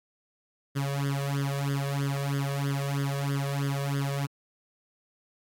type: tone with flanger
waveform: sawtooth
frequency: 139.8 Hz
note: C#3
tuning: 15 cents sharp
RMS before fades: -29 dBFS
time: 0.75-4.27 s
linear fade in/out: 20 ms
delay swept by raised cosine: 0.6 to 1.8 ms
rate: 3.1 Hz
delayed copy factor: +0.95
effects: AAC 64 kbps